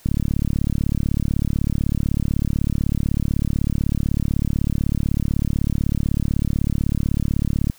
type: click train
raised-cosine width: 5 ms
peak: -8 dBFS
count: 276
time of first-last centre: 0.06-7.699 s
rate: 36 Hz
effects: white hiss -51 dBFS RMS until 7.78 s